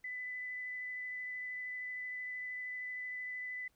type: tone with vibrato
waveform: sine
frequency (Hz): 2000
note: B6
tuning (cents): +21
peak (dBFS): -39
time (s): 0.04-3.68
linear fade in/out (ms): 5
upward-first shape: triangle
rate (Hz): 13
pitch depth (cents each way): 9
effects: pink hiss -75 dBFS RMS until 3.75 s